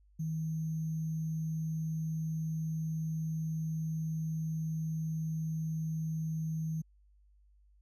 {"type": "tone with sample-and-hold", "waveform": "sine", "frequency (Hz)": 159.1, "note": "D#3", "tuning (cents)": 39, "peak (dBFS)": -32, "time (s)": [0.19, 6.82], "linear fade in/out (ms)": 10, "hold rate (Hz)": 6300, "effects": ["added 50 Hz sine -61 dBFS peak until 7.81 s", "resampled to 32000 Hz"]}